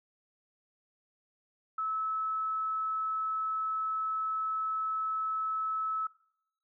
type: tone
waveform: sine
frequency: 1300 Hz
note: E6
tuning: 24 cents flat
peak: -30 dBFS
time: 1.78-6.07 s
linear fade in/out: 5 ms
effects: noise-tail reverb RT60 0.7 s tail -21 dB re dry